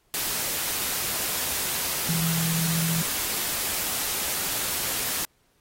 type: tone in noise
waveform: sine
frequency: 164.81 Hz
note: E3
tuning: in tune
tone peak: -25 dBFS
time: 2.09-3.02 s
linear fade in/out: 0 ms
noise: white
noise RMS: -28 dBFS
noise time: 0.14-5.25 s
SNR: 0 dB
effects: pink hiss -67 dBFS RMS until 5.6 s + AAC 48 kbps